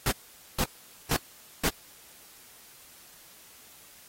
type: noise bursts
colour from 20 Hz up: pink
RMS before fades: -26 dBFS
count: 4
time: 0.06-1.69 s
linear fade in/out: 2 ms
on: 55 ms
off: 470 ms
effects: white hiss -53 dBFS RMS until 4.08 s + AAC 48 kbps